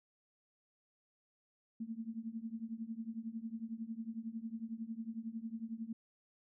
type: tone with tremolo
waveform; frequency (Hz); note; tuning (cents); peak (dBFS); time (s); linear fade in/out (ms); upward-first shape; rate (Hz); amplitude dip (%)
sine; 226; A3; +47; -36; 1.8-5.93; 5; triangle; 11; 95
effects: none